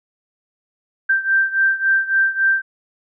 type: beating tone pair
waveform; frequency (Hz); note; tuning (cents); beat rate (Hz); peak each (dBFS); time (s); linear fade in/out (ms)
sine; 1568 / 1571.6; G6 / G6; 0 / +4; 3.6; -16 / -19; 1.09-2.62; 10
effects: none